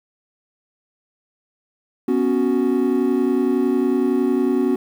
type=chord; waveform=triangle; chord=B suspended second; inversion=none; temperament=just; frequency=246.9 / 277.8 / 370.4 Hz; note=B3 / C#4 / F#4; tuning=0 / +4 / +2 cents; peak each=-18 dBFS; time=2.08-4.76 s; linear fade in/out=5 ms; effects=tanh soft clip ceiling -5 dBFS + 8-bit